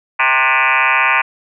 sine tone with frequency modulation, 1733 Hz, A6, 27 cents flat, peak -10 dBFS, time 0.19-1.22 s, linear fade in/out 10 ms, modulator 135 Hz, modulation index 6.4, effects none

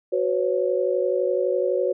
sine chord, F# suspended fourth, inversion none, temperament equal with one note detuned, 370 / 502.5 / 554.4 Hz, F#4 / B4 / C#5, 0 / +30 / 0 cents, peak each -24 dBFS, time 0.12-1.93 s, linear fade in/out 10 ms, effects none

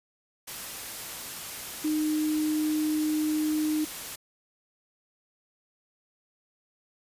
sine tone in noise, 307.1 Hz, D#4, 23 cents flat, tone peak -24 dBFS, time 1.84-3.85 s, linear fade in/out 10 ms, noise white, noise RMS -38 dBFS, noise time 0.47-4.16 s, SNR +11 dB, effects resampled to 32000 Hz

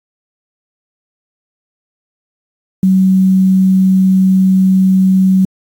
sine tone with quantisation, 188.9 Hz, F#3, 36 cents sharp, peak -6 dBFS, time 2.83-5.45 s, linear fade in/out 2 ms, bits 6, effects AAC 64 kbps

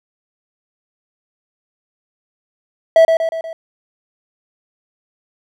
triangle tone with echo, 653 Hz, E5, 17 cents flat, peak -3 dBFS, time 2.96-3.05 s, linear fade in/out 2 ms, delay 120 ms, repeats 4, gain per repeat -5 dB, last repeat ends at 3.53 s, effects none

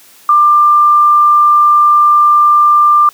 sine tone, 1190 Hz, D6, 22 cents sharp, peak -4 dBFS, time 0.29-3.09 s, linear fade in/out 2 ms, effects white hiss -42 dBFS RMS until 3.13 s + high-pass 150 Hz 12 dB/octave

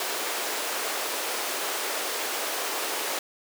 pink high-pass noise, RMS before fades -30 dBFS, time 0-3.19 s, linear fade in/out 2 ms, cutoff 390 Hz, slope 24 dB/octave, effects none

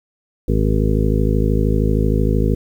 harmonic tone, 53 Hz, G#1, 36 cents sharp, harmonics 1 / 2 / 3 / 4 / 5 / 7 / 8 / 9, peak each -17 / -20 / -22 / -23 / -24 / -25 / -26 / -27 dBFS, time 0.48-2.55 s, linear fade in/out 5 ms, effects 8-bit

